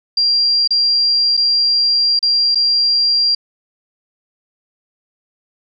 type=tone with dropouts; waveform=sine; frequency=4758 Hz; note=D8; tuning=22 cents sharp; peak=-11 dBFS; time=0.17-3.35 s; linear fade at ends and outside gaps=5 ms; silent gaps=0.676-0.706 / 1.369-1.374 / 2.192-2.227 / 2.548-2.555 s; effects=none